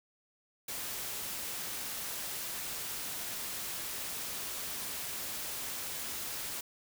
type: noise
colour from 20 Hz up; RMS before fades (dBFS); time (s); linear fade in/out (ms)
white; -39; 0.68-6.61; 5
effects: none